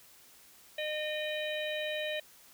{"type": "harmonic tone with a mistuned harmonic", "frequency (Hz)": 611, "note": "D#5", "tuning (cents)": -32, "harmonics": [1, 3, 4, 5, 6], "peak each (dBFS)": [-35, -40, -41, -42, -43], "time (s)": [0.78, 2.2], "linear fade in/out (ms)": 5, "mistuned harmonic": 6, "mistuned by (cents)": 78, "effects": ["white hiss -58 dBFS RMS until 2.53 s"]}